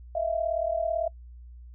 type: tone pair together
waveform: sine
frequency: 639 / 677 Hz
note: D#5 / E5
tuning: +46 / +46 cents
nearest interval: minor second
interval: 100 cents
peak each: -28 dBFS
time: 0.15-1.08 s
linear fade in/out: 5 ms
effects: noise-tail reverb RT60 0.1 s tail -23 dB re dry + added 60 Hz sine -43 dBFS peak until 1.74 s